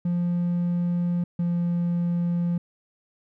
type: tone pair in turn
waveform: triangle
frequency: 174.61 / 173.1 Hz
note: F3 / F3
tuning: 0 / -15 cents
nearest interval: unison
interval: 15 cents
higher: first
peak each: -19 dBFS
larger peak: neither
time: 0.05-1.24 / 1.39-2.58 s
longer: neither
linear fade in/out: 5 ms
effects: tanh soft clip ceiling -15 dBFS